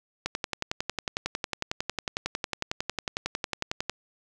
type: click train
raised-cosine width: 0.2 ms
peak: -11 dBFS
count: 41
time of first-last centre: 0.26-3.896 s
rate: 11 Hz
effects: none